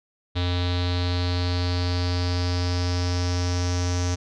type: tone with low-pass filter sweep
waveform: square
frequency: 88.8 Hz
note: F2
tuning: 29 cents sharp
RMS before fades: -24 dBFS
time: 0.35-4.16 s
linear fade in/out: 20 ms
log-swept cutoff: 3800 to 6000 Hz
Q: 5.6
effects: none